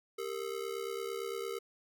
square ring-modulated tone, 429.3 Hz, A4, 43 cents flat, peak -34 dBFS, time 0.18-1.59 s, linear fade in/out 10 ms, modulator 34.4 Hz, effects none

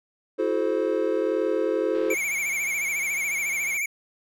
triangle chord, F# half-diminished seventh, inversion third, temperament equal with one note detuned, 329.6 / 370 / 431.7 / 523.3 Hz, E4 / F#4 / A4 / C5, 0 / 0 / -33 / 0 cents, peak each -26 / -27 / -24 / -25 dBFS, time 0.38-2.15 s, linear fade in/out 20 ms
click train, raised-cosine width 0.3 ms, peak -30 dBFS, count 312, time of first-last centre 1.95-3.769 s, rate 171 Hz
square tone with vibrato, 2248 Hz, C#7, 24 cents sharp, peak -25 dBFS, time 2.1-3.86 s, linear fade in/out 5 ms, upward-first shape triangle, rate 14 Hz, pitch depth 110 cents each way
effects none

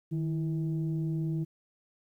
sine tone pair together, 156.09 / 329.6 Hz, D#3 / E4, +6 / 0 cents, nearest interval octave + minor second, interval 1294 cents, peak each -28 / -35 dBFS, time 0.11-1.45 s, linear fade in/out 20 ms, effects tanh soft clip ceiling -23 dBFS + 11-bit

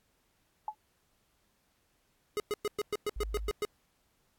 sine tone with exponential decay, 855 Hz, A5, 50 cents flat, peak -28 dBFS, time 0.68-0.75 s, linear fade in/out 2 ms, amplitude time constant 15 ms
square tone bursts, 418.2 Hz, G#4, 12 cents sharp, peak -30 dBFS, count 10, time 2.37-3.65 s, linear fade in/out 0 ms, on 29 ms, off 110 ms
sine tone, 51.9 Hz, G#1, in tune, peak -35 dBFS, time 3.16-3.51 s, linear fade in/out 5 ms
effects pink hiss -73 dBFS RMS until 4.38 s + AAC 64 kbps

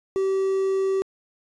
triangle tone with quantisation, 385.3 Hz, G4, 30 cents flat, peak -18 dBFS, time 0.16-1.02 s, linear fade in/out 0 ms, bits 7, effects resampled to 22050 Hz

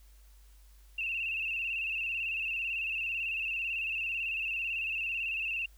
sine tone with vibrato, 2678 Hz, E7, 27 cents sharp, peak -31 dBFS, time 0.98-5.66 s, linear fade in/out 5 ms, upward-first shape square, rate 18 Hz, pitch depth 50 cents each way, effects added 50 Hz sine -54 dBFS peak until 5.77 s + white hiss -66 dBFS RMS until 5.77 s

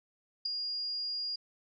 sine tone with ADSR envelope, 4840 Hz, D#8, 49 cents flat, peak -26 dBFS, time 0.45-1.36 s, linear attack 10 ms, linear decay 3 ms, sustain -7 dB, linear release 7 ms, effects none

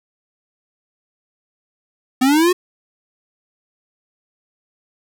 square linear sweep, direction up, 249 to 370 Hz, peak -12 dBFS, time 2.21-2.53 s, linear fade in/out 10 ms, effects none

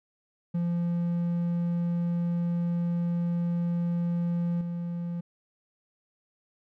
triangle tone with level steps, 172.2 Hz, F3, 24 cents flat, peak -23 / -28 dBFS, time 0.54-5.21 s, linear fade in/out 10 ms, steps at 4.61 s, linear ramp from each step 2 ms, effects none

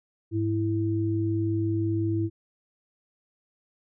sine tone pair together, 103.83 / 329.6 Hz, G#2 / E4, 0 / 0 cents, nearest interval octave + minor sixth, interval 2000 cents, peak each -26 dBFS, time 0.31-2.3 s, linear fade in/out 50 ms, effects none

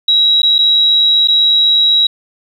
sine tone with dropouts, 3864 Hz, B7, 39 cents flat, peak -7 dBFS, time 0.08-2.07 s, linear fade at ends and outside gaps 5 ms, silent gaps 0.42-0.43 / 0.583-0.588 / 1.275-1.283 s, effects 7-bit

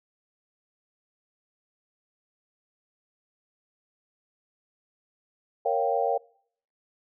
sine chord, G half-diminished seventh, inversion first, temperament equal, 466.2 / 554.4 / 698.5 / 784 Hz, Bb4 / Db5 / F5 / G5, 0 / 0 / 0 / 0 cents, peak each -28 dBFS, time 5.65-6.18 s, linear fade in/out 10 ms, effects noise-tail reverb RT60 0.6 s tail -24 dB re dry

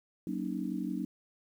sine chord, D# minor seventh, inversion first, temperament just, 186.68 / 233.3 / 280 / 311.1 Hz, F#3 / A#3 / C#4 / D#4, +16 / +2 / +18 / 0 cents, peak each -37 / -38 / -38 / -38 dBFS, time 0.27-1.05 s, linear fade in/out 2 ms, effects 10-bit

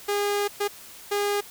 sawtooth tone bursts at uneven times, 408.2 Hz, G#4, 30 cents flat, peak -19 dBFS, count 3, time 0.08-0.48 / 0.6-0.68 / 1.11-1.41 s, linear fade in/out 10 ms, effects white hiss -45 dBFS RMS until 1.5 s

